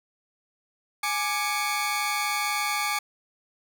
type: tone cluster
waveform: sawtooth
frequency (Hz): 833 / 1183 / 2224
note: G#5 / D6 / C#7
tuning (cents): +5 / +12 / +5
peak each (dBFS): -26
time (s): 1.03-2.99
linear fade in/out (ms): 5
effects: none